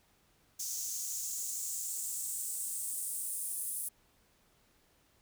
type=noise with high-pass filter sweep; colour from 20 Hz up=white; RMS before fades=-38 dBFS; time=0.59-3.89 s; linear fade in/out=10 ms; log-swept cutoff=6200 to 10000 Hz; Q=3.7; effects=pink hiss -69 dBFS RMS until 5.21 s